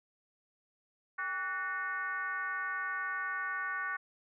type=tone with frequency modulation; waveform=sine; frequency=1482 Hz; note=F#6; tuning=2 cents sharp; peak=-33 dBFS; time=1.18-3.97 s; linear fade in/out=10 ms; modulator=344 Hz; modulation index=1.2; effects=none